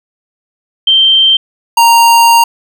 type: tone pair in turn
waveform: sine / square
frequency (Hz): 3136 / 930.3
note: G7 / A#5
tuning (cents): 0 / -4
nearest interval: octave + major sixth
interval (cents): 2104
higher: first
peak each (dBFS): -4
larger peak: neither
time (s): 0.87-1.37 / 1.77-2.44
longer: second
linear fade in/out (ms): 5
effects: none